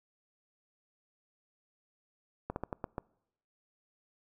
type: slowing click train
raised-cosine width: 1 ms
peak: -21 dBFS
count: 6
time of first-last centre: 2.5-2.981 s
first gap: 61 ms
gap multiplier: 1.23
effects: noise-tail reverb RT60 0.8 s tail -25 dB re dry